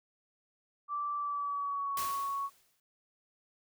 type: tone with pitch glide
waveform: sine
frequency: 1167 to 1111.7 Hz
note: D6 to C#6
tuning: -11 to +5 cents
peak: -32 dBFS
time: 0.88-2.5 s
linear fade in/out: 50 ms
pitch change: -84 cents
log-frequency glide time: 1.16-2.01 s
type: noise with exponential decay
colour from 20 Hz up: white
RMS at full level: -37 dBFS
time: 1.97-2.8 s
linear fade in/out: 2 ms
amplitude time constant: 180 ms
effects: none